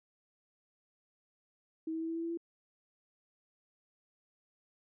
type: tone with pitch steps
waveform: sine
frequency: 320.9 / 323.5 / 326.1 / 328.8 / 331.4 / 334.1 / 336.9 Hz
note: E4 / E4 / E4 / E4 / E4 / E4 / E4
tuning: -46 / -32 / -19 / -4 / +9 / +23 / +38 cents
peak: -34 dBFS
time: 1.87-2.374 s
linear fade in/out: 5 ms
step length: 72 ms
effects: none